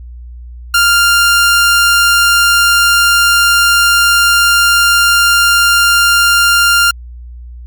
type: tone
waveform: sawtooth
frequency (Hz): 1396.9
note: F6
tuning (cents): 0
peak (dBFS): -3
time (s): 0.74-6.91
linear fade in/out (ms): 5
effects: added 60 Hz sine -27 dBFS peak until 7.66 s + Opus 48 kbps